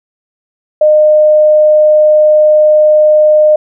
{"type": "tone", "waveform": "sine", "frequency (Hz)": 610, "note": "D#5", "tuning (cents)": -34, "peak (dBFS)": -3, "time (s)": [0.81, 3.56], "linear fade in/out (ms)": 5, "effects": []}